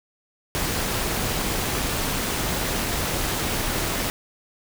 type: noise with amplitude modulation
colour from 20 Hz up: pink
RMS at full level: -23 dBFS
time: 0.55-4.1 s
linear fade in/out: 0 ms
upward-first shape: sine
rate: 293 Hz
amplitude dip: 50%
effects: none